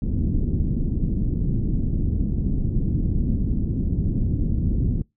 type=low-pass noise; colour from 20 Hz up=pink; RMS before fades=-22 dBFS; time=0.02-5.02 s; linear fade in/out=2 ms; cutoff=270 Hz; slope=24 dB/octave; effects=noise-tail reverb RT60 0.2 s tail -25 dB re dry